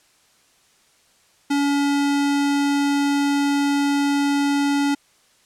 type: tone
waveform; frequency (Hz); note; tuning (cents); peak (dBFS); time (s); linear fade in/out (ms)
square; 283.7; C#4; +40; -18; 1.5-4.95; 10
effects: white hiss -58 dBFS RMS until 5.45 s + low-pass 9000 Hz 12 dB/octave